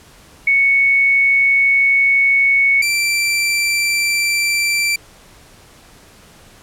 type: tone pair in turn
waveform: sine / sawtooth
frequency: 2217 / 2345 Hz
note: C#7 / D7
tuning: 0 / -3 cents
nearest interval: minor second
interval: 97 cents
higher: second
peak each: -10 / -11 dBFS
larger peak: first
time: 0.47-2.82 / 2.82-4.96 s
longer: first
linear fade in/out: 5 ms
effects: pink hiss -45 dBFS RMS until 6.62 s + low-pass 12000 Hz 12 dB/octave